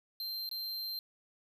square tone with dropouts, 4147 Hz, C8, 16 cents flat, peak -37 dBFS, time 0.2-0.99 s, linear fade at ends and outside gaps 1 ms, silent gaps 0.491-0.513 s, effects none

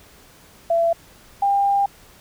sine tone pair in turn, 672 / 799.1 Hz, E5 / G5, +33 / +33 cents, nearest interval minor third, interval 300 cents, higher second, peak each -15 dBFS, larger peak neither, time 0.7-0.93 / 1.42-1.86 s, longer second, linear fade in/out 5 ms, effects pink hiss -49 dBFS RMS until 2.2 s

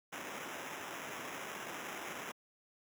white noise with sample-and-hold, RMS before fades -44 dBFS, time 0.12-2.32 s, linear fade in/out 10 ms, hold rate 4410 Hz, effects high-pass 200 Hz 12 dB/octave

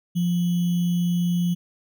sine tone with sample-and-hold, 174.61 Hz, F3, in tune, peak -19 dBFS, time 0.15-1.55 s, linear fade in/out 20 ms, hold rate 3150 Hz, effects none

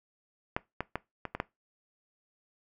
clicks, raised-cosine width 0.5 ms, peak -14 / -16 / -16 / -20 / -19 / -14 dBFS, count 6, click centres 0.565 / 0.806 / 0.956 / 1.253 / 1.35 / 1.401 s, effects noise-tail reverb RT60 0.2 s tail -20 dB re dry

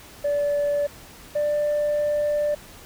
sine tone pair in turn, 579 / 591.5 Hz, D5 / D5, -25 / +12 cents, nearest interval unison, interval 37 cents, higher second, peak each -18 dBFS, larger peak neither, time 0.24-0.87 / 1.35-2.55 s, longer second, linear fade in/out 10 ms, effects tanh soft clip ceiling -18 dBFS + pink hiss -45 dBFS RMS until 2.85 s

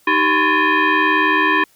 sine tone with frequency modulation, 388.9 Hz, G4, 14 cents flat, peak -12 dBFS, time 0.07-1.64 s, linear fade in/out 5 ms, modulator 699 Hz, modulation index 3, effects white hiss -55 dBFS RMS until 1.75 s

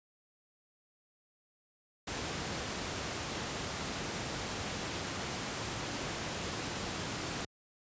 pink noise, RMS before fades -37 dBFS, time 2.07-7.45 s, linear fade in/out 5 ms, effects high-pass 80 Hz 12 dB/octave + resampled to 16000 Hz

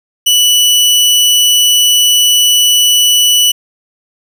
sawtooth tone, 2960 Hz, F#7, in tune, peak -3 dBFS, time 0.26-3.52 s, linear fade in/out 10 ms, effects none

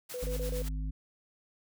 white noise with tremolo, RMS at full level -42 dBFS, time 0.09-0.69 s, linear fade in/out 10 ms, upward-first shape triangle, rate 8.8 Hz, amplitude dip 70%
sine tone bursts, 497.3 Hz, B4, 12 cents sharp, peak -35 dBFS, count 4, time 0.14-0.621 s, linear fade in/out 2 ms, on 100 ms, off 27 ms
harmonic tone, 51.91 Hz, G#1, in tune, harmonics 1 / 3 / 5, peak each -32 / -42 / -46 dBFS, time 0.22-0.91 s, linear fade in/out 10 ms
effects none

